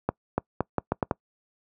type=accelerating click train; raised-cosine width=1 ms; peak=-9 dBFS; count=7; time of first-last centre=0.09-1.111 s; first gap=290 ms; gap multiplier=0.78; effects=noise-tail reverb RT60 0.1 s tail -25 dB re dry + high-pass 80 Hz 12 dB/octave